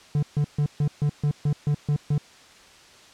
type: tone bursts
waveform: triangle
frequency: 146.8 Hz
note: D3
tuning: in tune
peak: -17 dBFS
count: 10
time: 0.15-2.18 s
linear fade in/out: 2 ms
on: 77 ms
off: 140 ms
effects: white hiss -50 dBFS RMS until 3.13 s + low-pass 6000 Hz 12 dB/octave